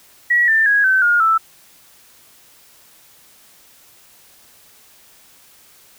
sine tone with pitch steps, 1923 / 1783.9 / 1654.8 / 1535.1 / 1424.1 / 1321.1 Hz, B6 / A6 / G#6 / G6 / F6 / E6, -47 / +23 / -7 / -37 / +33 / +3 cents, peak -11 dBFS, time 0.3-1.38 s, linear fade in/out 10 ms, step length 180 ms, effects white hiss -49 dBFS RMS until 5.98 s

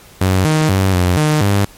sawtooth tone with pitch steps, 93.9 / 155.6 / 95.7 / 89.8 / 152.6 / 100.4 Hz, F#2 / D#3 / G2 / F2 / D#3 / G2, +26 / 0 / -41 / +49 / -33 / +42 cents, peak -7 dBFS, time 0.21-1.65 s, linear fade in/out 5 ms, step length 240 ms, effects pink hiss -42 dBFS RMS until 1.77 s + MP3 64 kbps

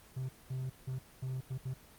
triangle tone bursts at uneven times, 130 Hz, C3, 11 cents flat, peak -33 dBFS, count 6, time 0.16-0.29 / 0.5-0.7 / 0.87-0.99 / 1.22-1.41 / 1.5-1.58 / 1.65-1.74 s, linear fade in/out 10 ms, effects pink hiss -58 dBFS RMS until 1.98 s + Opus 24 kbps

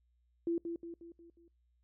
sine tone with echo, 337.7 Hz, E4, 42 cents sharp, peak -30 dBFS, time 0.47-0.58 s, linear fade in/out 2 ms, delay 180 ms, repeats 5, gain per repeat -6 dB, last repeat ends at 1.48 s, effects noise-tail reverb RT60 0.2 s tail -26 dB re dry + added 60 Hz sine -70 dBFS peak until 1.83 s

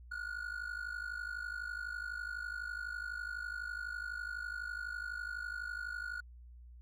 triangle ring-modulated tone, 1448 Hz, F#6, 38 cents flat, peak -34 dBFS, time 0.11-6.21 s, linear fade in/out 10 ms, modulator 26 Hz, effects added 60 Hz sine -51 dBFS peak until 6.81 s

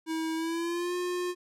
square tone with pitch glide, 321.9 to 357.2 Hz, E4 to F4, -41 to +39 cents, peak -30 dBFS, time 0.06-1.35 s, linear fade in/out 50 ms, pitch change +180 cents, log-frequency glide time 0.35-0.95 s, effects low-pass 12000 Hz 12 dB/octave

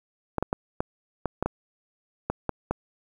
clicks, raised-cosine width 1 ms, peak -11 dBFS, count 10, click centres 0.383 / 0.426 / 0.529 / 0.805 / 1.257 / 1.426 / 1.46 / 2.3 / 2.493 / 2.71 s, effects 8-bit

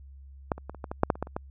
clicks, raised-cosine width 1 ms, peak -11 / -27 / -23 / -30 / -21 / -19 / -6 / -7 / -27 / -15 / -29 / -16 dBFS, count 12, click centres 0.518 / 0.58 / 0.696 / 0.747 / 0.842 / 0.915 / 1.034 / 1.102 / 1.155 / 1.226 / 1.271 / 1.365 s, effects added 68 Hz sine -45 dBFS peak until 1.5 s

